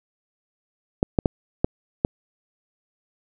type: clicks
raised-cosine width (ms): 2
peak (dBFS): -4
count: 5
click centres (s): 1.029 / 1.188 / 1.258 / 1.645 / 2.049
effects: none